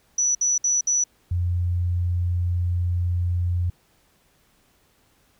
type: tone bursts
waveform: sine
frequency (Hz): 5920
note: F#8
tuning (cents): 0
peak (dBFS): -18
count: 4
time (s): 0.18-1.04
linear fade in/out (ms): 5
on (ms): 170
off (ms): 60
type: tone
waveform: sine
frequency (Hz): 88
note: F2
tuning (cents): +14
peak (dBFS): -20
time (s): 1.31-3.7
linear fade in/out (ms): 5
effects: pink hiss -62 dBFS RMS until 5.39 s